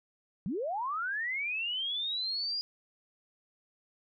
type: linear sweep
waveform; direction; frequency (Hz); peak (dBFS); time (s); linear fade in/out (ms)
sine; up; 155.6 to 4900; -31; 0.46-2.61; 0
effects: none